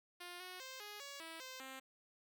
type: tone with pitch steps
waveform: 5% pulse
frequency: 353.3 / 366.1 / 523 / 415.6 / 562 / 326.1 / 518 / 264.5 Hz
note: F4 / F#4 / C5 / G#4 / C#5 / E4 / C5 / C4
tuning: +20 / -18 / -1 / +1 / +24 / -19 / -17 / +19 cents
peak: -37 dBFS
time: 0.2-1.8 s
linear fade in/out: 10 ms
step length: 200 ms
effects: none